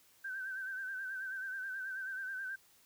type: tone with vibrato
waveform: sine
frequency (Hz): 1549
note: G6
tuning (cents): -21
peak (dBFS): -38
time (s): 0.24-2.56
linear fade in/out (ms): 10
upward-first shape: sine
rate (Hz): 9.3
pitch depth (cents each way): 54
effects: white hiss -66 dBFS RMS until 2.85 s